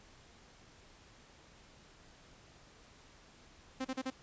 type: tone bursts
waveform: sawtooth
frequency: 261.6 Hz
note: C4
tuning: in tune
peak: -31 dBFS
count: 4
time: 3.8-4.104 s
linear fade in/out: 10 ms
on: 49 ms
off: 36 ms
effects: pink hiss -60 dBFS RMS until 4.22 s + resampled to 16000 Hz